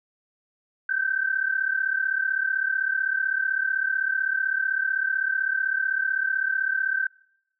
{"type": "tone pair together", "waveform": "sine", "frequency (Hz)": [1532.2, 1568], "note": ["G6", "G6"], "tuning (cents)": [-40, 0], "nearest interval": "unison", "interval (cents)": 40, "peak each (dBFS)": -25, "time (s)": [0.89, 7.07], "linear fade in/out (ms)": 5, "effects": ["noise-tail reverb RT60 0.8 s tail -26 dB re dry"]}